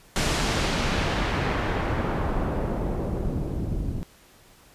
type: noise with low-pass filter sweep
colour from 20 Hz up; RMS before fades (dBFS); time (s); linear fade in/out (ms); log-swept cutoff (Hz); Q
pink; -26; 0.16-4.03; 0; 8500 to 210; 0.75
effects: pink hiss -54 dBFS RMS until 4.74 s + resampled to 32000 Hz